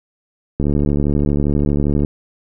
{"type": "click train", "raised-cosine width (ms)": 3, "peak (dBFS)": -5, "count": 106, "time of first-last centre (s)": [0.6, 2.048], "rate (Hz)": 72.5, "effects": []}